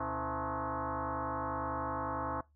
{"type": "tone with frequency modulation", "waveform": "sine", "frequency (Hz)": 123.47, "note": "B2", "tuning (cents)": 0, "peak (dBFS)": -33, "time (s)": [0, 2.41], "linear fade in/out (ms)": 5, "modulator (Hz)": 196, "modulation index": 6.2, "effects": ["noise-tail reverb RT60 0.2 s tail -21 dB re dry", "added 74 Hz sine -65 dBFS peak until 2.55 s"]}